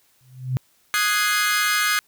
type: tone with exponential growth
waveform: sine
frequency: 128.5 Hz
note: C3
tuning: 31 cents flat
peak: -16 dBFS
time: 0.21-0.57 s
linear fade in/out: 0 ms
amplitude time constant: 77 ms
type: chord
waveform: sawtooth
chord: Ab dominant seventh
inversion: second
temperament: equal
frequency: 1244.5 / 1480 / 1661.2 / 2093 Hz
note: Eb6 / Gb6 / Ab6 / C7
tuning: 0 / 0 / 0 / 0 cents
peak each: -20 / -22 / -20 / -21 dBFS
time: 0.94-1.99 s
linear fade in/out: 0 ms
effects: white hiss -61 dBFS RMS until 2.07 s